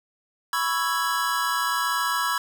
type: chord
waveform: square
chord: C# minor seventh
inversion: third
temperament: equal with one note detuned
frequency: 987.8 / 1108.7 / 1326.1 / 1661.2 Hz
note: B5 / C#6 / E6 / G#6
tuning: 0 / 0 / +10 / 0 cents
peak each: -29 dBFS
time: 0.53-2.38 s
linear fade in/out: 2 ms
effects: none

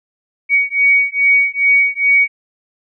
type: beating tone pair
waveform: sine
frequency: 2246 / 2248.4 Hz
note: C#7 / C#7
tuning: +22 / +24 cents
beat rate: 2.4 Hz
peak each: -13 dBFS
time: 0.49-2.28 s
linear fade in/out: 50 ms
effects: none

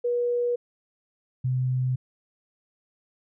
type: tone pair in turn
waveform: sine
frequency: 483.1 / 127.96 Hz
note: B4 / C3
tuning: -38 / -38 cents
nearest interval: octave + major seventh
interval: 2300 cents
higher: first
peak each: -22 dBFS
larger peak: neither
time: 0.04-0.56 / 1.44-1.96 s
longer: neither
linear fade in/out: 10 ms
effects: none

